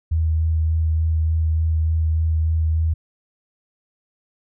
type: tone with vibrato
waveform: sine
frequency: 80 Hz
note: D#2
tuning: 49 cents sharp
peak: -16 dBFS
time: 0.11-2.94 s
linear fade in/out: 10 ms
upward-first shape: sine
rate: 3.4 Hz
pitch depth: 14 cents each way
effects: none